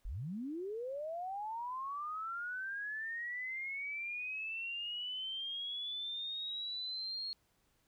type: linear sweep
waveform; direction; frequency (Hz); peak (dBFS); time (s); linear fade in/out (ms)
sine; up; 30.37 to 4300; -38; 0.05-7.33; 0
effects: pink hiss -75 dBFS RMS until 7.87 s